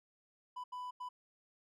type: tone bursts at uneven times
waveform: triangle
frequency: 995 Hz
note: B5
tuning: 13 cents sharp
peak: -39 dBFS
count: 3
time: 0.56-0.64 / 0.72-0.91 / 1-1.09 s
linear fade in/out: 10 ms
effects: none